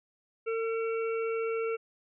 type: harmonic tone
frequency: 452.4 Hz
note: A4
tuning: 48 cents sharp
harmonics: 1 / 3 / 5 / 6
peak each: -29 / -39 / -43 / -45 dBFS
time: 0.46-1.77 s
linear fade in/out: 20 ms
effects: none